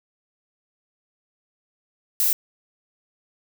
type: noise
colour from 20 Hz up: violet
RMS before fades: -20 dBFS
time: 2.2-2.33 s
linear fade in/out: 0 ms
effects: none